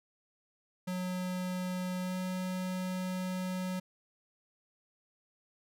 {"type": "tone with pitch glide", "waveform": "square", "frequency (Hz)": [182.7, 184.4], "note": ["F#3", "F#3"], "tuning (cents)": [-22, -6], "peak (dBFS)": -34, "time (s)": [0.87, 3.8], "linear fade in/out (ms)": 10, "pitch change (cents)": 16, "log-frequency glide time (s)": [2.01, 2.16], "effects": []}